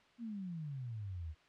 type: exponential sweep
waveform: sine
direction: down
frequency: 243 to 74.5 Hz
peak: -40 dBFS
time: 0.18-1.35 s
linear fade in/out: 50 ms
effects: white hiss -66 dBFS RMS until 1.48 s + low-pass 3000 Hz 12 dB/octave